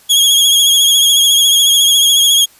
sawtooth tone with vibrato, 3300 Hz, G#7, 12 cents flat, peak -4 dBFS, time 0.09-2.46 s, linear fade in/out 20 ms, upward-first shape sine, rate 14 Hz, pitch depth 41 cents each way, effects white hiss -46 dBFS RMS until 2.59 s + resampled to 32000 Hz

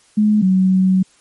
sine tone pair in turn, 211.6 / 187.59 Hz, G#3 / F#3, +33 / +24 cents, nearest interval major second, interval 209 cents, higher first, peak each -10 dBFS, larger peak neither, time 0.17-0.42 / 0.42-1.03 s, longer second, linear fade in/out 10 ms, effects white hiss -53 dBFS RMS until 1.2 s + MP3 48 kbps

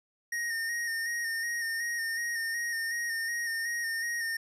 square tone with vibrato, 1850 Hz, A#6, 14 cents flat, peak -31 dBFS, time 0.32-4.37 s, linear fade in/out 5 ms, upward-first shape square, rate 2.7 Hz, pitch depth 27 cents each way, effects resampled to 32000 Hz

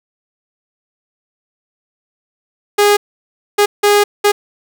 sawtooth tone bursts at uneven times, 411.3 Hz, G#4, 17 cents flat, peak -4 dBFS, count 4, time 2.78-2.97 / 3.58-3.66 / 3.83-4.04 / 4.24-4.32 s, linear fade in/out 10 ms, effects none

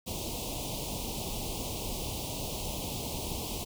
pink band-stop noise, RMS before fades -36 dBFS, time 0.06-3.65 s, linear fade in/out 20 ms, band 980 to 2600 Hz, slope 48 dB/octave, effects none

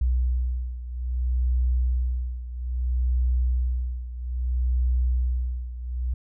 sine beating tone pair, 61.8 / 62.41 Hz, B1 / B1, +2 / +19 cents, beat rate 0.61 Hz, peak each -23 / -27 dBFS, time 0.01-6.14 s, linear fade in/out 5 ms, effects none

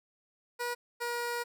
15% pulse tone pair in turn, 482.8 / 477.5 Hz, B4 / A#4, -39 / +42 cents, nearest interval unison, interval 19 cents, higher first, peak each -26 / -26 dBFS, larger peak neither, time 0.59-0.75 / 1-1.44 s, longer second, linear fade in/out 20 ms, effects none

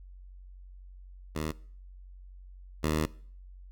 10% pulse tone pair in turn, 77.78 / 77.36 Hz, D#2 / D#2, 0 / -9 cents, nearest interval unison, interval 9 cents, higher first, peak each -23 / -18 dBFS, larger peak second, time 1.35-1.52 / 2.83-3.06 s, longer second, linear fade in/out 10 ms, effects noise-tail reverb RT60 0.5 s tail -21 dB re dry + added 46 Hz sine -46 dBFS peak until 3.71 s

